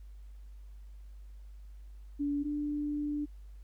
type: tone pair in turn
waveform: sine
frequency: 287.2 / 294.1 Hz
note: D4 / D4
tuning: -39 / +3 cents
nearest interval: unison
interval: 42 cents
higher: second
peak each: -29 / -31 dBFS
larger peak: first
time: 2.19-2.44 / 2.44-3.26 s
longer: second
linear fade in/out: 20 ms
effects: added 50 Hz sine -46 dBFS peak until 3.63 s + pink hiss -72 dBFS RMS until 3.63 s